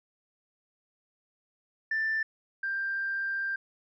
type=tone pair in turn; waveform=sine; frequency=1773 / 1583.8 Hz; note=A6 / G6; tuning=+13 / +17 cents; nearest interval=major second; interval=196 cents; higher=first; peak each=-25 / -28 dBFS; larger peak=first; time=1.91-2.23 / 2.63-3.56 s; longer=second; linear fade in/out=5 ms; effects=tanh soft clip ceiling -23 dBFS